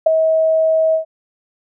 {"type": "tone with ADSR envelope", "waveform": "sine", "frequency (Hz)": 640, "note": "D#5", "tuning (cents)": 49, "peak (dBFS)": -4, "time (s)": [0.06, 1.05], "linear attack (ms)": 8, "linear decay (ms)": 9, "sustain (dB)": -7, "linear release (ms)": 110, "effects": []}